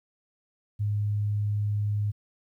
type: tone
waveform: sine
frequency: 103.83 Hz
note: G#2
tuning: in tune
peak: -24 dBFS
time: 0.79-2.12 s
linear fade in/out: 20 ms
effects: 11-bit